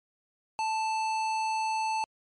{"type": "tone with tanh clipping", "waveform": "sine", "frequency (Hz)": 880, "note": "A5", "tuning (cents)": 0, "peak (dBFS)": -29, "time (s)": [0.59, 2.04], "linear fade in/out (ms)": 0, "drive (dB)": 18, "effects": ["MP3 48 kbps"]}